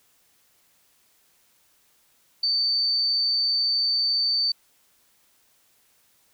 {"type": "tone with amplitude modulation", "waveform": "sine", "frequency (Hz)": 4563, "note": "C#8", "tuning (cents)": 49, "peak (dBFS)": -18, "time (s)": [2.43, 4.52], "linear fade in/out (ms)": 5, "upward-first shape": "sine", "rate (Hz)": 218, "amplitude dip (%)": 45, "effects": ["white hiss -63 dBFS RMS until 6.33 s"]}